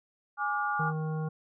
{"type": "chord", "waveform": "sine", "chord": "D diminished", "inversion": "second", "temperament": "equal with one note detuned", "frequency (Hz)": [830.6, 1174.7, 1427.1], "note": ["Ab5", "D6", "F6"], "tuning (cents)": [0, 0, 37], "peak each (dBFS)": -32, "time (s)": [0.37, 0.93], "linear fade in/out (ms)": 50}
{"type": "harmonic tone", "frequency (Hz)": 156.6, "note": "D#3", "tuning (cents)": 11, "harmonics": [1, 3, 5, 7, 9], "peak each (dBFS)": [-30, -40, -44, -47, -49], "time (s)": [0.79, 1.29], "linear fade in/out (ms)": 10}
{"effects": []}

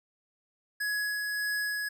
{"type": "tone with tremolo", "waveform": "square", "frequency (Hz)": 1679, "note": "G#6", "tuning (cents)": 18, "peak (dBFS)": -29, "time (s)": [0.8, 1.89], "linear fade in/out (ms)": 10, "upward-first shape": "sine", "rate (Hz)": 1.7, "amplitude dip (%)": 25, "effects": []}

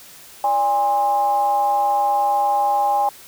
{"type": "tone with frequency modulation", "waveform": "sine", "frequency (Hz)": 816, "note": "G#5", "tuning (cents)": -31, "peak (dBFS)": -15, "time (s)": [0.44, 3.09], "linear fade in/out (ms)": 2, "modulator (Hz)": 235, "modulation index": 0.51, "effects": ["white hiss -43 dBFS RMS until 3.27 s"]}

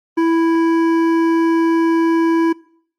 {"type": "tone with hard clipping", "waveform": "triangle", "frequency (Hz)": 330.1, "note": "E4", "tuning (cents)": 2, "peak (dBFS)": -14, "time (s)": [0.17, 2.53], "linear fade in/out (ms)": 10, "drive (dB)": 15, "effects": ["noise-tail reverb RT60 0.6 s tail -23 dB re dry", "Opus 32 kbps"]}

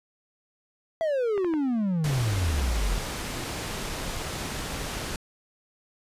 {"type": "exponential sweep", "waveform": "triangle", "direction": "down", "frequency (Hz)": [670, 40.29], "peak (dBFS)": -21, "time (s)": [1.01, 2.98], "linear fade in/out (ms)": 0}
{"type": "clicks", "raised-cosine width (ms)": 0.5, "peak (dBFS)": -21, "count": 3, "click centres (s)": [1.378, 1.446, 1.538]}
{"type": "low-pass noise", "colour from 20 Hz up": "pink", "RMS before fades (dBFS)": -33, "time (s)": [2.04, 5.16], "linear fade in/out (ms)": 2, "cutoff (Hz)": 9900, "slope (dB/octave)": 12}
{"effects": ["resampled to 32000 Hz"]}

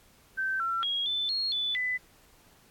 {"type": "tone with pitch steps", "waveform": "sine", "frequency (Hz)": [1550, 1352, 3293, 3519, 4286, 3482, 2001], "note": ["G6", "E6", "G#7", "A7", "C8", "A7", "B6"], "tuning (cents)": [-20, 43, -15, 0, 41, -19, 22], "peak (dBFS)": -27, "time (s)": [0.37, 1.98], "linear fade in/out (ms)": 20, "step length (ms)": 230, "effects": ["pink hiss -60 dBFS RMS until 2.7 s", "AAC 64 kbps"]}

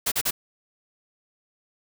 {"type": "noise bursts", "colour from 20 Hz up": "white", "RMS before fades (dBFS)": -24, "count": 3, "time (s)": [0.06, 0.31], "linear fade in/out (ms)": 10, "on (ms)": 58, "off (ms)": 38, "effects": []}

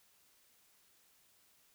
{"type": "silence", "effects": ["white hiss -69 dBFS RMS until 1.74 s"]}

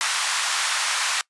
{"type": "band-pass noise", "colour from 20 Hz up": "pink", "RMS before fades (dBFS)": -24, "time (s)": [0.01, 1.21], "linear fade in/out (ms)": 0, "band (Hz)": [990, 10000], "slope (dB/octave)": 24, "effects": ["noise-tail reverb RT60 0.1 s tail -22 dB re dry", "resampled to 24000 Hz"]}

